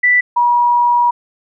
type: tone pair in turn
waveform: sine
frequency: 1975.5 / 961.9 Hz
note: B6 / B5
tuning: 0 / -46 cents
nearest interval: octave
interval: 1246 cents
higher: first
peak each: -8 / -9 dBFS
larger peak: first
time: 0.03-0.21 / 0.36-1.11 s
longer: second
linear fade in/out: 10 ms
effects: none